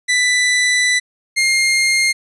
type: tone pair in turn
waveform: sawtooth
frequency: 1986 / 2123 Hz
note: B6 / C7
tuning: +9 / +25 cents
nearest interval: minor second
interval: 116 cents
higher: second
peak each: -9 dBFS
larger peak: neither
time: 0.08-1 / 1.36-2.13 s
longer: first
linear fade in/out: 20 ms
effects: resampled to 24000 Hz